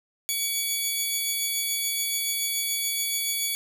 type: tone pair together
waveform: 10% pulse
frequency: 2269 / 3400 Hz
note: C#7 / G#7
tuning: +40 / +40 cents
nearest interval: perfect fifth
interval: 700 cents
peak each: -20 / -20 dBFS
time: 0.29-3.55 s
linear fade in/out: 0 ms
effects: none